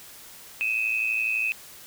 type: tone pair together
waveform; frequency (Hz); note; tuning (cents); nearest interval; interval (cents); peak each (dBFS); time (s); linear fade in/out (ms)
sine; 2525 / 2637; D#7 / E7; +25 / 0; minor second; 75; -25 / -27; 0.61-1.52; 0
effects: white hiss -46 dBFS RMS until 1.86 s